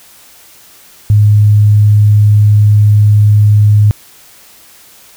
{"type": "tone", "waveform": "sine", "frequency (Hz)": 104.6, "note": "G#2", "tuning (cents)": 13, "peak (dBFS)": -3, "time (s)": [1.1, 3.91], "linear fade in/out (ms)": 0, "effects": ["white hiss -40 dBFS RMS until 5.16 s"]}